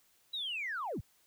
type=linear sweep; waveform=sine; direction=down; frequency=3951 to 34.92 Hz; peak=-34 dBFS; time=0.33-1.01 s; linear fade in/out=10 ms; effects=tanh soft clip ceiling -30 dBFS + white hiss -69 dBFS RMS until 1.26 s